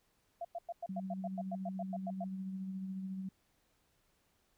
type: tone bursts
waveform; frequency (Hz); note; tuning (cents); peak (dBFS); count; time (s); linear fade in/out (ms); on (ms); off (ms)
sine; 685; F5; -34; -37; 14; 0.41-2.242; 5; 38; 100
type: tone with tremolo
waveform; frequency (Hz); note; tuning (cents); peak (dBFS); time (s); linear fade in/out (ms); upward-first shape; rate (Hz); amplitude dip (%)
sine; 190; F#3; +46; -37; 0.89-3.29; 5; sine; 14; 30
effects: pink hiss -75 dBFS RMS until 4.57 s